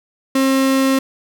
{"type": "tone", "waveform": "35% pulse", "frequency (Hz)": 267.4, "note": "C4", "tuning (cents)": 38, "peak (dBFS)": -11, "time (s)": [0.35, 0.99], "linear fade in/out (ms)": 5, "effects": []}